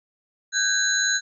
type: tone cluster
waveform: sine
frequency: 1530 / 1632 / 4009 / 6640 Hz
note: G6 / G#6 / B7 / G#8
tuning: -42 / -31 / +25 / -1 cents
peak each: -25 dBFS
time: 0.52-1.21 s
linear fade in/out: 50 ms
effects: none